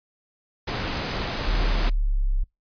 pink noise, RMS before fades -28 dBFS, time 0.67-1.9 s, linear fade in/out 10 ms
sine linear sweep, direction down, 38.89 to 32.7 Hz, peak -19 dBFS, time 1.47-2.44 s, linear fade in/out 10 ms
effects noise-tail reverb RT60 0.2 s tail -26 dB re dry + resampled to 11025 Hz

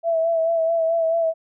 sine tone with vibrato, 659.3 Hz, E5, in tune, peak -17 dBFS, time 0.03-1.34 s, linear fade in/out 50 ms, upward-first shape sine, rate 4.6 Hz, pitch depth 33 cents each way, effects none

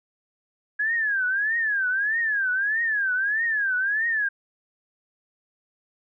sine tone with vibrato, 1661.2 Hz, G#6, in tune, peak -21 dBFS, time 0.79-4.29 s, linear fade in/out 10 ms, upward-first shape triangle, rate 1.6 Hz, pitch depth 220 cents each way, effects none

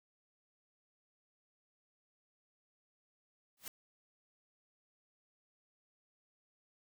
white noise with exponential growth, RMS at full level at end -40 dBFS, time 3.57-3.68 s, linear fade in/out 2 ms, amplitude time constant 22 ms, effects none

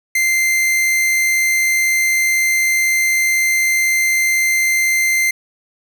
45% pulse tone, 2086 Hz, C7, 6 cents flat, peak -13 dBFS, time 0.15-5.31 s, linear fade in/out 5 ms, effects none

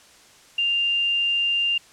sine tone with quantisation, 2794 Hz, F7, in tune, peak -19 dBFS, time 0.58-1.78 s, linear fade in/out 5 ms, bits 8, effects white hiss -51 dBFS RMS until 1.92 s + low-pass 8000 Hz 12 dB/octave

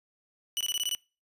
sawtooth tone bursts, 2960 Hz, F#7, in tune, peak -24 dBFS, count 7, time 0.57-0.949 s, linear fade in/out 0 ms, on 37 ms, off 20 ms, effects noise-tail reverb RT60 0.3 s tail -24 dB re dry + resampled to 32000 Hz

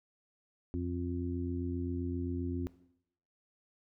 harmonic tone, 87.6 Hz, F2, 6 cents sharp, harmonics 1 / 2 / 3 / 4, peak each -36 / -45 / -36 / -41 dBFS, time 0.74-2.67 s, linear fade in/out 0 ms, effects noise-tail reverb RT60 0.7 s tail -17 dB re dry

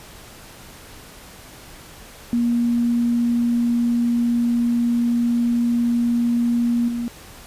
sine tone with level steps, 237.4 Hz, A#3, 32 cents sharp, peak -16 / -22 dBFS, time 2.33-7.08 s, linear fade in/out 0 ms, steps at 6.88 s, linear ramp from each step 5 ms, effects pink hiss -42 dBFS RMS until 7.46 s + resampled to 32000 Hz

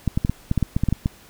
clicks, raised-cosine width 5 ms, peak -7 dBFS, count 12, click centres 0.077 / 0.175 / 0.249 / 0.296 / 0.514 / 0.577 / 0.627 / 0.765 / 0.836 / 0.887 / 0.926 / 1.059 s, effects pink hiss -49 dBFS RMS until 1.29 s

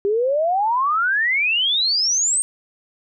sine exponential sweep, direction up, 392 to 8680 Hz, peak -16 dBFS, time 0.05-2.42 s, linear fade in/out 0 ms, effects none

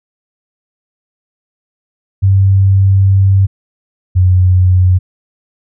sine tone pair in turn, 97 / 91.56 Hz, G2 / F#2, -18 / -18 cents, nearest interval minor second, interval 100 cents, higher first, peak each -5 dBFS, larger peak neither, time 2.22-3.47 / 4.15-4.99 s, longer first, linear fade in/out 20 ms, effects none

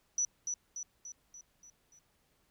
sine tone with echo, 5920 Hz, F#8, in tune, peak -28 dBFS, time 0.18-0.25 s, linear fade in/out 2 ms, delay 290 ms, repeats 6, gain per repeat -5 dB, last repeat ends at 1.99 s, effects pink hiss -73 dBFS RMS until 2.5 s

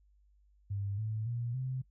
sine tone with pitch steps, 100 / 109.05 / 118.92 / 129.68 Hz, G2 / A2 / A#2 / C3, +35 / -15 / +35 / -15 cents, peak -33 dBFS, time 0.7-1.82 s, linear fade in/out 10 ms, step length 280 ms, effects noise-tail reverb RT60 0.1 s tail -22 dB re dry + added 50 Hz sine -63 dBFS peak until 1.9 s

